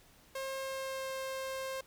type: tone with pitch glide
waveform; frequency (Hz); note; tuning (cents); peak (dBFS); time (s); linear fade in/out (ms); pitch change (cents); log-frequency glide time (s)
sawtooth; 535 to 530.1; C5 to C5; +38 to +23; -33; 0.35-1.81; 5; -15; 0.57-1.12
effects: pink hiss -62 dBFS RMS until 1.86 s